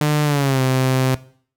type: tone with pitch glide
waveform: sawtooth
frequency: 149.7 to 130.32 Hz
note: D3 to C3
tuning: +33 to -7 cents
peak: -11 dBFS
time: 0.01-1.15 s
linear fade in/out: 2 ms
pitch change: -240 cents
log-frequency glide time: 0.24-0.61 s
effects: noise-tail reverb RT60 0.5 s tail -18 dB re dry